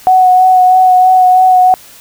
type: tone with vibrato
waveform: sine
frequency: 740 Hz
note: F#5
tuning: in tune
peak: -3 dBFS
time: 0.07-1.74 s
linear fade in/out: 0 ms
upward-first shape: sine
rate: 3.1 Hz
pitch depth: 16 cents each way
effects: white hiss -37 dBFS RMS until 2 s